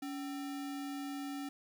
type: tone with sample-and-hold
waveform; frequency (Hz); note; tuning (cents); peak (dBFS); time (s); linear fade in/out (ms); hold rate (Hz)
sine; 281.5; C#4; +27; -38; 0.02-1.49; 5; 1050
effects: none